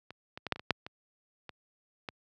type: clicks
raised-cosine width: 0.3 ms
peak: -29 / -25 / -20 / -10 / -27 / -26 / -9 / -25 / -26 / -21 dBFS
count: 10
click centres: 0.106 / 0.375 / 0.467 / 0.523 / 0.56 / 0.595 / 0.707 / 0.865 / 1.493 / 2.088 s
effects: high-pass 80 Hz 12 dB/octave